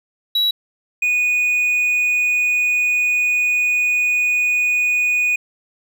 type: tone pair in turn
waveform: triangle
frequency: 3900 / 2475 Hz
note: B7 / D#7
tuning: -23 / -10 cents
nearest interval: minor sixth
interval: 787 cents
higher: first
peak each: -13 / -13 dBFS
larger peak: neither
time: 0.35-0.51 / 1.02-5.36 s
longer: second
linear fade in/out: 5 ms
effects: none